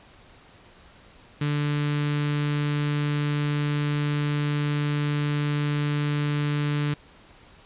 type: tone with notch filter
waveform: sawtooth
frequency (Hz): 146.83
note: D3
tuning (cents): 0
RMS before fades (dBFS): -25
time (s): 1.41-6.94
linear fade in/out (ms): 5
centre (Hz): 680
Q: 0.8
effects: pink hiss -52 dBFS RMS until 7.65 s + resampled to 8000 Hz